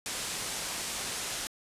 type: low-pass noise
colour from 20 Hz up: white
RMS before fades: -36 dBFS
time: 0.06-1.47 s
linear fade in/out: 0 ms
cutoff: 9700 Hz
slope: 24 dB/octave
effects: resampled to 32000 Hz